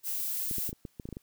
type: noise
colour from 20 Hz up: violet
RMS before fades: -33 dBFS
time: 0.03-0.72 s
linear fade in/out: 50 ms
type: clicks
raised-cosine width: 3 ms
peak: -26 dBFS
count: 10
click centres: 0.512 / 0.583 / 0.692 / 0.729 / 0.852 / 0.998 / 1.055 / 1.089 / 1.127 / 1.169 s
effects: white hiss -69 dBFS RMS until 1.22 s